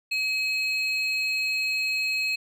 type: tone pair together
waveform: triangle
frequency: 2548 / 4240 Hz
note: D#7 / C8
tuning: +41 / +22 cents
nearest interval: major sixth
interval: 881 cents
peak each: -23 / -30 dBFS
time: 0.11-2.36 s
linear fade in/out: 10 ms
effects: none